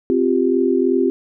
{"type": "chord", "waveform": "sine", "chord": "C suspended fourth", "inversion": "none", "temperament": "equal", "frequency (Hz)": [261.6, 349.2, 392], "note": ["C4", "F4", "G4"], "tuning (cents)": [0, 0, 0], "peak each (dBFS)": -18, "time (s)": [0.1, 1.1], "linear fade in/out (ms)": 0, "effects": []}